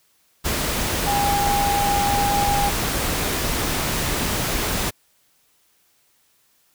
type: tone in noise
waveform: sine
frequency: 810 Hz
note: G#5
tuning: 43 cents flat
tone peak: -19 dBFS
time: 1.06-2.7 s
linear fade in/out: 20 ms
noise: pink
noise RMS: -23 dBFS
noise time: 0.44-4.91 s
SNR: +1 dB
effects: white hiss -62 dBFS RMS until 6.74 s